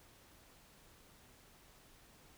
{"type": "silence", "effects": ["pink hiss -63 dBFS RMS until 2.37 s"]}